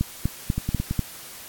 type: two click trains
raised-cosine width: 5 ms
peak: -12 / -9 dBFS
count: 4 / 5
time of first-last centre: 0.58-0.91 / 0.01-0.993 s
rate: 9.08 / 4.07 Hz
effects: white hiss -41 dBFS RMS until 1.48 s + AAC 64 kbps